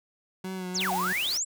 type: tone with vibrato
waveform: 30% pulse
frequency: 185 Hz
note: F#3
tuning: in tune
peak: -30 dBFS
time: 0.44-1.13 s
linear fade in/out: 5 ms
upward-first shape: sine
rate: 3 Hz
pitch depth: 34 cents each way
type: exponential two-way sweep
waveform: sine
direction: down then up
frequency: 8030 to 698.5 to 8030 Hz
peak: -26 dBFS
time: 0.74-1.45 s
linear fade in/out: 20 ms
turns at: 0.92 s
type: noise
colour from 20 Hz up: white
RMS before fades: -37 dBFS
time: 0.8-1.38 s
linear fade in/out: 10 ms
effects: none